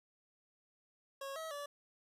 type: tone with pitch steps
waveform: 25% pulse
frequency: 548 / 642 / 576 Hz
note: C#5 / E5 / D5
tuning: -20 / -46 / -34 cents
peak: -38 dBFS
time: 1.21-1.66 s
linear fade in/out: 5 ms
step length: 150 ms
effects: resampled to 32000 Hz + 12-bit